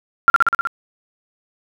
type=tone with echo; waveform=sine; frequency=1381 Hz; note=F6; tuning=20 cents flat; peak=-5 dBFS; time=0.28-0.3 s; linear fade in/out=0 ms; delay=62 ms; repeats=6; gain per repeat=-2 dB; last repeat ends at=0.672 s; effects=none